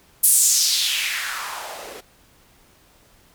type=noise with band-pass filter sweep; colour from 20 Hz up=blue; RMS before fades=-21 dBFS; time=0.23-2.01 s; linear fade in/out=10 ms; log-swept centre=11000 to 390 Hz; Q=2.7; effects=pink hiss -55 dBFS RMS until 3.34 s